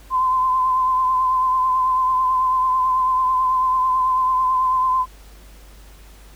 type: tone with vibrato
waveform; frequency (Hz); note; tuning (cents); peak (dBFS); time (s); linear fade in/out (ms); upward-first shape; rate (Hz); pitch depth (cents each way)
sine; 1029; C6; -29; -15; 0.1-5.06; 50; triangle; 9.1; 35
effects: added 50 Hz sine -42 dBFS peak until 6.35 s + pink hiss -49 dBFS RMS until 6.35 s